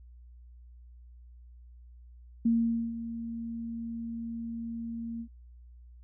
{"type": "tone with ADSR envelope", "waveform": "sine", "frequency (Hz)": 230.6, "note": "A#3", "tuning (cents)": -19, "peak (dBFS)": -21, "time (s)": [2.45, 5.28], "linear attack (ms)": 8, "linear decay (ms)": 470, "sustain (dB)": -13, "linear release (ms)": 75, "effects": ["added 60 Hz sine -49 dBFS peak until 6.03 s"]}